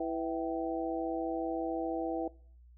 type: harmonic tone with a mistuned harmonic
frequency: 164.81 Hz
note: E3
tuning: in tune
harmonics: 2 / 3 / 4 / 5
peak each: -35 / -38 / -37 / -39 dBFS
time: 0-2.28 s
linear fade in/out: 5 ms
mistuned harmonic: 5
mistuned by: -110 cents
effects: noise-tail reverb RT60 0.5 s tail -22 dB re dry + added 60 Hz sine -54 dBFS peak until 2.77 s